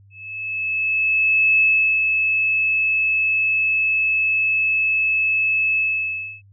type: tone with ADSR envelope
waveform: sine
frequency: 2600 Hz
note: E7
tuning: 24 cents flat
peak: -12 dBFS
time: 0.1-6.42 s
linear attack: 1500 ms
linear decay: 400 ms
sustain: -4 dB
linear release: 640 ms
effects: added 99 Hz sine -47 dBFS peak until 6.52 s